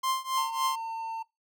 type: tone with tremolo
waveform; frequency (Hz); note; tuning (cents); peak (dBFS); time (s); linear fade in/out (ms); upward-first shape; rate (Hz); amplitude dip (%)
45% pulse; 1050; C6; +6; -24; 0.03-0.76; 10; triangle; 3.6; 95
type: tone with pitch glide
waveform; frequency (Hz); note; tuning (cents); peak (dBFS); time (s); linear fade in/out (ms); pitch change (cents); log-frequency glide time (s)
triangle; 910 to 902.1; A#5 to A5; -42 to +43; -30; 0.37-1.23; 10; -15; 0.62-1
effects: noise-tail reverb RT60 0.2 s tail -22 dB re dry